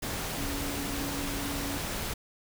sine tone in noise, 281.4 Hz, C#4, 26 cents sharp, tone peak -36 dBFS, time 0.37-1.78 s, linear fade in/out 10 ms, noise pink, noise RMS -34 dBFS, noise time 0.02-2.14 s, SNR -5 dB, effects none

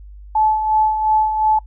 sine tone with tremolo, 865 Hz, A5, 30 cents flat, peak -11 dBFS, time 0.35-1.59 s, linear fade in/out 5 ms, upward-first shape sine, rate 2.8 Hz, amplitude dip 55%, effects noise-tail reverb RT60 0.1 s tail -23 dB re dry + added 50 Hz sine -35 dBFS peak until 1.66 s

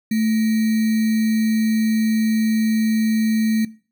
sine tone with sample-and-hold, 220 Hz, A3, in tune, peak -16 dBFS, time 0.11-3.65 s, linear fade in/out 5 ms, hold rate 2100 Hz, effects noise-tail reverb RT60 0.4 s tail -20 dB re dry

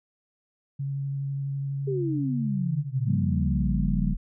sine tone with vibrato, 138.59 Hz, C#3, in tune, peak -27 dBFS, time 0.79-3.17 s, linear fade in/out 10 ms, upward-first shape sine, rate 12 Hz, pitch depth 11 cents each way
sine exponential sweep, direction down, 409.2 to 34.65 Hz, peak -26 dBFS, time 1.87-4.17 s, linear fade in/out 10 ms
sine chord, G half-diminished seventh, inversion second, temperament equal, 138.59 / 174.61 / 196 / 233.1 Hz, Db3 / F3 / G3 / Bb3, 0 / 0 / 0 / 0 cents, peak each -28 / -29 / -27 / -33 dBFS, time 3.05-4.16 s, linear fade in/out 50 ms
effects none

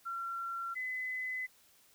sine tone pair in turn, 1365 / 2020 Hz, F6 / B6, -40 / +39 cents, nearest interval perfect fifth, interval 679 cents, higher second, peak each -36 / -35 dBFS, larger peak second, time 0.05-0.75 / 0.75-1.47 s, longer second, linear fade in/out 20 ms, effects white hiss -65 dBFS RMS until 1.94 s

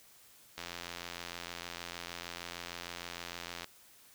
click train, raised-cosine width 0.2 ms, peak -23 dBFS, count 266, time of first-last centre 0.58-3.644 s, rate 86.5 Hz, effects white hiss -60 dBFS RMS until 4.14 s

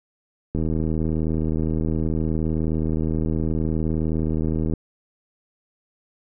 click train, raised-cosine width 3 ms, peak -12 dBFS, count 333, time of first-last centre 0.55-4.737 s, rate 79.3 Hz, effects none

